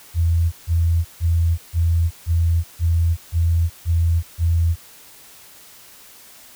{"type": "tone bursts", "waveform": "sine", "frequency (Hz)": 83.7, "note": "E2", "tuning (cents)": 27, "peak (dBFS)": -14, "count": 9, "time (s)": [0.14, 4.76], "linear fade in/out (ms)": 50, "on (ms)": 380, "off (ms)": 150, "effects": ["white hiss -45 dBFS RMS until 6.55 s"]}